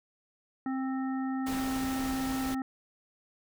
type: harmonic tone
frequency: 263.8 Hz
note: C4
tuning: 14 cents sharp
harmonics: 1 / 3 / 5 / 7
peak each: -30 / -40 / -44 / -47 dBFS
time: 0.66-2.62 s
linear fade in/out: 2 ms
type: noise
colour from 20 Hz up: pink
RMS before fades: -39 dBFS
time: 1.46-2.55 s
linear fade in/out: 10 ms
effects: none